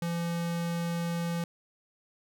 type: tone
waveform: square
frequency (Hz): 170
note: F3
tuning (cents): -46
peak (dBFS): -30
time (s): 0.02-1.44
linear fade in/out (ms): 2
effects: none